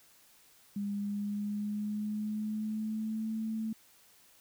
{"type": "tone with pitch glide", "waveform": "sine", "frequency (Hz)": [202.4, 220.7], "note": ["G#3", "A3"], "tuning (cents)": [-44, 5], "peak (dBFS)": -32, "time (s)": [0.76, 3.73], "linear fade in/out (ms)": 5, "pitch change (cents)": 149, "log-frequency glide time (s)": [0.93, 3.32], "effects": ["white hiss -62 dBFS RMS until 4.4 s"]}